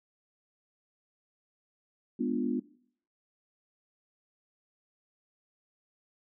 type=chord; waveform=sine; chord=G# diminished seventh; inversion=none; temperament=equal with one note detuned; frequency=206.8 / 246.9 / 293.7 / 349.2 Hz; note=G#3 / B3 / D4 / F4; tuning=-7 / 0 / 0 / 0 cents; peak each=-36 / -30 / -34 / -36 dBFS; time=2.19-2.6 s; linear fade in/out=10 ms; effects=noise-tail reverb RT60 0.6 s tail -20 dB re dry